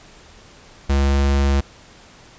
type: tone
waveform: square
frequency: 69.3 Hz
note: C#2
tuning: in tune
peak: -15 dBFS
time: 0.89-1.61 s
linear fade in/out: 10 ms
effects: pink hiss -46 dBFS RMS until 2.38 s + resampled to 16000 Hz